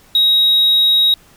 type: tone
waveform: triangle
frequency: 3800 Hz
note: A#7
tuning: 33 cents sharp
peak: -7 dBFS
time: 0.15-1.14 s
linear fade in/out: 2 ms
effects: tanh soft clip ceiling -3 dBFS + pink hiss -48 dBFS RMS until 1.36 s